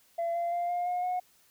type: tone with pitch steps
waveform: sine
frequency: 678 / 687.5 / 697.1 / 706.8 / 716.7 / 726.7 Hz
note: E5 / F5 / F5 / F5 / F5 / F#5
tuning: +49 / -27 / -3 / +21 / +45 / -31 cents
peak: -26 dBFS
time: 0.18-1.2 s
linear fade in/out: 10 ms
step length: 170 ms
effects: tanh soft clip ceiling -26 dBFS + white hiss -64 dBFS RMS until 1.5 s